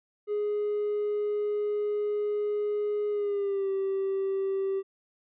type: tone with pitch glide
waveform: triangle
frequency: 416.2 to 388.3 Hz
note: G#4 to G4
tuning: +4 to -16 cents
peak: -23 dBFS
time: 0.27-4.83 s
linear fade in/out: 50 ms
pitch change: -120 cents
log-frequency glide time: 3.1-3.7 s
effects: tanh soft clip ceiling -22 dBFS + resampled to 8000 Hz